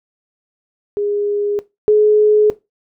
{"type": "tone pair in turn", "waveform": "sine", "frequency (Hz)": [410.7, 423.5], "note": ["G#4", "G#4"], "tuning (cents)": [-19, 34], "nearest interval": "minor second", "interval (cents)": 53, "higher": "second", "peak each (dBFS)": [-16, -7], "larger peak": "second", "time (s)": [[0.97, 1.59], [1.88, 2.5]], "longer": "neither", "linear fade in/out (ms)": 0, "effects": ["noise-tail reverb RT60 0.2 s tail -17 dB re dry"]}